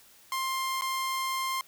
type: tone with dropouts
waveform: sawtooth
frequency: 1055 Hz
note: C6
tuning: 14 cents sharp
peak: -25 dBFS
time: 0.32-1.61 s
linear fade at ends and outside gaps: 1 ms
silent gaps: 0.811-0.82 s
effects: white hiss -57 dBFS RMS until 1.67 s